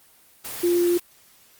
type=tone in noise; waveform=sine; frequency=349.2 Hz; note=F4; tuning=in tune; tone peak=-17 dBFS; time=0.63-0.98 s; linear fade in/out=10 ms; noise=white; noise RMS=-33 dBFS; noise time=0.44-1 s; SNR=+13 dB; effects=white hiss -55 dBFS RMS until 1.59 s + Opus 24 kbps